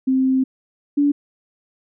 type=tone pair in turn; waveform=sine; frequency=262.1 / 287.6 Hz; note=C4 / D4; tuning=+3 / -36 cents; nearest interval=major second; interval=161 cents; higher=second; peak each=-14 / -13 dBFS; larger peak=second; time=0.07-0.44 / 0.97-1.12 s; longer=first; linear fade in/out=10 ms; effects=none